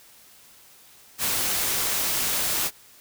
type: noise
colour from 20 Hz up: white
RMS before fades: -25 dBFS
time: 1.18-2.71 s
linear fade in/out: 50 ms
effects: white hiss -52 dBFS RMS until 3 s